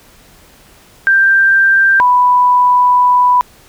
sine tone pair in turn, 1578 / 989.5 Hz, G6 / B5, +11 / +3 cents, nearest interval minor sixth, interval 808 cents, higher first, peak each -6 dBFS, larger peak neither, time 1.07-2 / 2-3.41 s, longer second, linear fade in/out 0 ms, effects pink hiss -44 dBFS RMS until 3.68 s

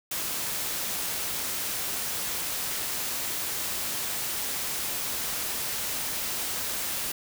white noise, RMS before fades -31 dBFS, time 0.11-7.12 s, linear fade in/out 5 ms, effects none

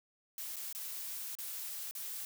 blue noise with dropouts, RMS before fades -42 dBFS, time 0.38-2.25 s, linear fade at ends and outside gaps 1 ms, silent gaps 0.56-0.566 / 0.727-0.749 / 1.352-1.386 / 1.911-1.951 s, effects none

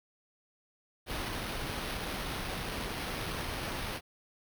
pink noise with sample-and-hold, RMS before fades -37 dBFS, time 1.06-4.01 s, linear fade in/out 50 ms, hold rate 7350 Hz, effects none

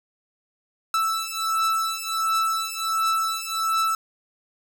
45% pulse beating tone pair, 1318.5 / 1319.9 Hz, E6 / E6, 0 / +2 cents, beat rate 1.4 Hz, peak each -25 dBFS, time 0.94-3.95 s, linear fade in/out 2 ms, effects none

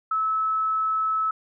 sine tone, 1300 Hz, E6, 24 cents flat, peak -21 dBFS, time 0.11-1.31 s, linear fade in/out 5 ms, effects none

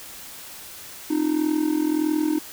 triangle tone with amplitude modulation, 307.2 Hz, D#4, 22 cents flat, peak -14 dBFS, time 1.1-2.39 s, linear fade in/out 10 ms, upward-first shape sine, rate 41.6 Hz, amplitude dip 80%, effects white hiss -40 dBFS RMS until 2.52 s

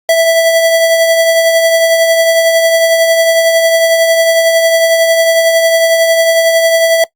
square tone with tremolo, 659.3 Hz, E5, in tune, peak -5 dBFS, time 0.09-7.04 s, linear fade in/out 2 ms, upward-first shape triangle, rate 11 Hz, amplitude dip 40%, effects noise-tail reverb RT60 0.1 s tail -21 dB re dry + Opus 48 kbps

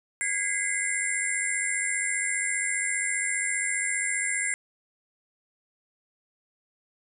sine tone cluster, 1638 / 2025 / 2120 / 7560 / 9550 Hz, G#6 / B6 / C7 / A#8 / D9, -24 / +43 / +22 / +23 / +28 cents, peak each -34 / -31 / -32 / -31 / -32 dBFS, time 0.21-4.54 s, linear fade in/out 0 ms, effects none

